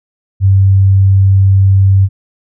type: tone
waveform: sine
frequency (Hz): 96.9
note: G2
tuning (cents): -20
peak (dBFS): -4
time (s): 0.4-2.09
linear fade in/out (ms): 50
effects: none